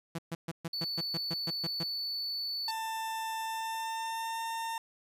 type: tone bursts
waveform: sawtooth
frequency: 166.2 Hz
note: E3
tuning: 15 cents sharp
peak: -30 dBFS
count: 11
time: 0.15-1.835 s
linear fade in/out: 5 ms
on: 35 ms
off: 130 ms
type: tone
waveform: triangle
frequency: 4474 Hz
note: C#8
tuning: 15 cents sharp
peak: -32 dBFS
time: 0.73-2.71 s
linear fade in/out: 5 ms
type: tone with pitch glide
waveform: 40% pulse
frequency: 891 to 908.7 Hz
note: A5 to A#5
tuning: +22 to -44 cents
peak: -33 dBFS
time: 2.68-4.78 s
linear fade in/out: 2 ms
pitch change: +34 cents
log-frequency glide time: 3.4-4.44 s
effects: resampled to 32000 Hz + 11-bit